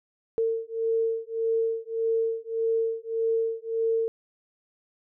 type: beating tone pair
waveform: sine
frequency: 452 / 453.7 Hz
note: A4 / A#4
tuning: +47 / -47 cents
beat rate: 1.7 Hz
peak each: -27 dBFS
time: 0.38-4.08 s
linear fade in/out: 0 ms
effects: none